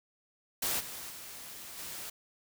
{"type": "noise with level steps", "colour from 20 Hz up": "white", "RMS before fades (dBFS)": [-32, -43, -46, -42], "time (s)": [0.62, 2.1], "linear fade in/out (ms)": 5, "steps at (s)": [0.79, 1.09, 1.77], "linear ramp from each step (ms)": 20, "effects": []}